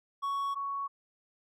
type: tone pair in turn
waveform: triangle / sine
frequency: 1114 / 1114 Hz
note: C#6 / C#6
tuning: +8 / +8 cents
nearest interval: unison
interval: 0 cents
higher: neither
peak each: -28 / -32 dBFS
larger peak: first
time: 0.22-0.55 / 0.55-0.88 s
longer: neither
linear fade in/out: 20 ms
effects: none